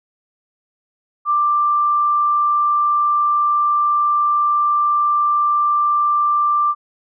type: tone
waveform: sine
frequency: 1181 Hz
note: D6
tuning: 9 cents sharp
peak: -13 dBFS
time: 1.25-6.75 s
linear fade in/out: 50 ms
effects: none